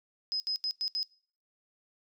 sine tone bursts at uneven times, 5060 Hz, D#8, 28 cents sharp, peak -29 dBFS, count 5, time 0.32-0.4 / 0.47-0.56 / 0.64-0.71 / 0.81-0.88 / 0.95-1.03 s, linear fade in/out 0 ms, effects noise-tail reverb RT60 0.5 s tail -23 dB re dry

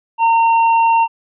sine tone with tanh clipping, 915 Hz, A#5, 32 cents flat, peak -11 dBFS, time 0.18-1.08 s, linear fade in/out 50 ms, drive 8 dB, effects resampled to 8000 Hz

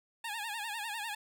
15% pulse tone with vibrato, 872 Hz, A5, 16 cents flat, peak -30 dBFS, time 0.24-1.15 s, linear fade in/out 5 ms, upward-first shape sine, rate 10 Hz, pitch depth 120 cents each way, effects none

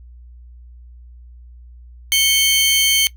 sawtooth tone pair together, 2208 / 3113 Hz, C#7 / G7, -7 / -13 cents, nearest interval tritone, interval 594 cents, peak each -14 / -11 dBFS, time 2.12-3.07 s, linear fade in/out 0 ms, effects noise-tail reverb RT60 0.1 s tail -19 dB re dry + added 60 Hz sine -38 dBFS peak until 3.16 s

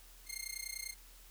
10% pulse tone with amplitude modulation, 2120 Hz, C7, 22 cents sharp, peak -28 dBFS, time 0.26-0.95 s, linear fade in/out 50 ms, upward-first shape sine, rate 30.1 Hz, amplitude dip 95%, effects added 40 Hz sine -57 dBFS peak until 1.3 s + white hiss -60 dBFS RMS until 1.3 s

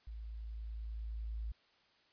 sine tone with level ramp, 55 Hz, A1, in tune, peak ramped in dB -43 to -37 dBFS, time 0.07-1.52 s, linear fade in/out 5 ms, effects white hiss -70 dBFS RMS until 2.12 s + resampled to 11025 Hz

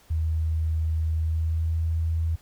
sine tone with pitch glide, 79.8 to 81.48 Hz, D#2 to E2, +44 to -20 cents, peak -22 dBFS, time 0.1-2.36 s, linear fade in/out 10 ms, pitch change +36 cents, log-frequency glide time 1.16-1.78 s, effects pink hiss -57 dBFS RMS until 2.41 s

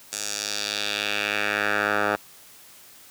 10% pulse tone with band-pass filter sweep, 103.5 Hz, G#2, 5 cents flat, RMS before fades -26 dBFS, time 0.12-2.16 s, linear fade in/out 5 ms, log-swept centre 7400 to 1100 Hz, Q 1.8, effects white hiss -49 dBFS RMS until 3.1 s + high-pass 60 Hz 12 dB/octave

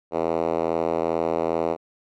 5% pulse tone with band-pass filter, 82.4 Hz, E2, in tune, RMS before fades -24 dBFS, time 0.11-1.77 s, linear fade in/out 50 ms, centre 500 Hz, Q 1.4, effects none

